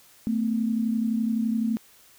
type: tone pair together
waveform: sine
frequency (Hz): 222.2 / 254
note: A3 / B3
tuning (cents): +17 / +49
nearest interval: major second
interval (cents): 232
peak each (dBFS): -23 / -29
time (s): 0.27-1.77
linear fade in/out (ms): 0
effects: white hiss -55 dBFS RMS until 2.18 s